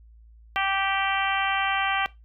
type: harmonic tone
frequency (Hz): 390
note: G4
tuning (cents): -9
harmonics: 2 / 3 / 4 / 5 / 6 / 7 / 8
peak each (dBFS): -27 / -29 / -30 / -31 / -32 / -32 / -33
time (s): 0.56-2.06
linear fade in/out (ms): 0
effects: noise-tail reverb RT60 0.2 s tail -19 dB re dry + added 56 Hz sine -48 dBFS peak until 2.24 s